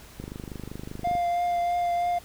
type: click train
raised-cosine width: 3 ms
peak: -23 dBFS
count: 25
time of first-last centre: 0.2-1.152 s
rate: 25.2 Hz
type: tone with vibrato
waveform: triangle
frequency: 700 Hz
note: F5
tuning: 4 cents sharp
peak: -21 dBFS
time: 1.04-2.19 s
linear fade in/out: 10 ms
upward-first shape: triangle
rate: 3.1 Hz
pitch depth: 15 cents each way
effects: added 60 Hz sine -51 dBFS peak until 2.24 s + pink hiss -49 dBFS RMS until 2.24 s